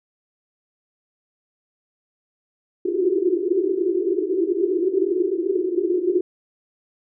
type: band-pass noise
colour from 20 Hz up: white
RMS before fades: -21 dBFS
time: 2.85-6.21 s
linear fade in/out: 5 ms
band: 340 to 390 Hz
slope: 96 dB/octave
effects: none